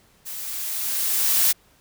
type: noise with level ramp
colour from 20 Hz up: blue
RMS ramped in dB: -34 to -17 dBFS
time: 0.25-1.53 s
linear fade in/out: 20 ms
effects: pink hiss -58 dBFS RMS until 1.8 s